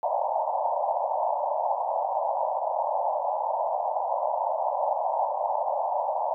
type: band-pass noise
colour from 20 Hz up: white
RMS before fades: -27 dBFS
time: 0.03-6.34 s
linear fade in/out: 0 ms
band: 560 to 950 Hz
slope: 96 dB/octave
effects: none